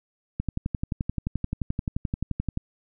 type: click train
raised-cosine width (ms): 5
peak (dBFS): -14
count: 26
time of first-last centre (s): 0.4-2.574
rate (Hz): 11.5
effects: none